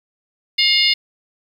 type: harmonic tone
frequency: 714 Hz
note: F5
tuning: 38 cents sharp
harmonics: 3 / 4 / 5 / 6 / 7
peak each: -19 / -19 / -19 / -19 / -19 dBFS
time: 0.58-0.94 s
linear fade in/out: 10 ms
effects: 7-bit